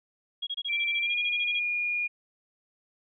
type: tone bursts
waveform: sine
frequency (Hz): 3300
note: G#7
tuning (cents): -12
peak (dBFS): -29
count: 16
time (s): 0.42-1.595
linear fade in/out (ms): 10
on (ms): 50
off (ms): 25
type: tone with pitch glide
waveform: sine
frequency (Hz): 2349 to 2430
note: D7 to D#7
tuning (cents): 0 to -42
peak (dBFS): -26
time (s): 0.68-2.08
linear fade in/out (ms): 20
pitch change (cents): +58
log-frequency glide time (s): 1-1.15
effects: none